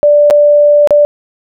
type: tone with dropouts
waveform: sine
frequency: 587.3 Hz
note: D5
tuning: in tune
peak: -3 dBFS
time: 0.03-1.05 s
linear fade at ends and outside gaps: 0 ms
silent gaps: 0.301-0.308 / 0.874-0.907 s
effects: none